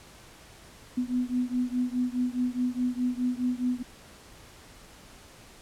sine beating tone pair, 246.9 / 251.7 Hz, B3 / B3, 0 / +33 cents, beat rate 4.8 Hz, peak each -28 / -29 dBFS, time 0.97-3.83 s, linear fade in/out 10 ms, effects pink hiss -51 dBFS RMS until 5.61 s + low-pass 11000 Hz 12 dB/octave

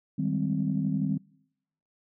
sine chord, Ab major seventh, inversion second, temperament equal, 155.56 / 196 / 207.7 / 261.6 Hz, Eb3 / G3 / Ab3 / C4, 0 / 0 / 0 / 0 cents, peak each -29 / -29 / -35 / -30 dBFS, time 0.18-1.18 s, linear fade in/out 10 ms, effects noise-tail reverb RT60 0.8 s tail -25 dB re dry + tanh soft clip ceiling -15 dBFS

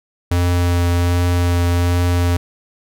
square tone with vibrato, 87.6 Hz, F2, 6 cents sharp, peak -14 dBFS, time 0.31-2.37 s, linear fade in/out 5 ms, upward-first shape triangle, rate 1.3 Hz, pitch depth 13 cents each way, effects none

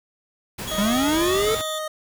pink noise, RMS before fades -32 dBFS, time 0.58-1.62 s, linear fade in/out 10 ms
sawtooth tone with pitch glide, 3335 to 3523 Hz, G#7 to A7, +7 to +1 cents, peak -27 dBFS, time 0.67-1.79 s, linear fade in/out 10 ms, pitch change +94 cents, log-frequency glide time 1.14-1.52 s
25% pulse tone with vibrato, 622.3 Hz, D#5, in tune, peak -23 dBFS, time 0.71-1.88 s, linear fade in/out 5 ms, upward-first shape triangle, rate 1.4 Hz, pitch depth 13 cents each way
square linear sweep, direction up, 192.8 to 450 Hz, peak -20 dBFS, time 0.78-1.55 s, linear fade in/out 5 ms
effects none

